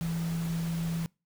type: tone in noise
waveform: sine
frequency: 166.3 Hz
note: E3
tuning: 16 cents sharp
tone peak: -29 dBFS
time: 0.01-1.06 s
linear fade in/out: 0 ms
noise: pink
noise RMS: -43 dBFS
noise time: 0.01-1.06 s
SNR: +11 dB
effects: noise-tail reverb RT60 0.3 s tail -26 dB re dry